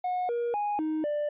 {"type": "tone with pitch steps", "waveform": "triangle", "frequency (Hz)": [727, 474.6, 827, 312.1, 591], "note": ["F#5", "A#4", "G#5", "D#4", "D5"], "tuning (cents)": [-31, 31, -8, 5, 11], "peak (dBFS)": -24, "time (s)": [0.04, 1.29], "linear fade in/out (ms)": 5, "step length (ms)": 250, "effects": ["tanh soft clip ceiling -21 dBFS", "resampled to 8000 Hz"]}